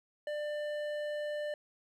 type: tone with hard clipping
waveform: sine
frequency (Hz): 595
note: D5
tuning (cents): +22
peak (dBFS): -36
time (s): 0.27-1.54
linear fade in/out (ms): 2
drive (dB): 10
effects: none